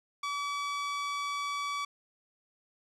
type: tone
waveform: sawtooth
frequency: 1145 Hz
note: D6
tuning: 44 cents flat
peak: -28 dBFS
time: 0.23-1.85 s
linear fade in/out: 5 ms
effects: low-pass 6000 Hz 12 dB/octave + 11-bit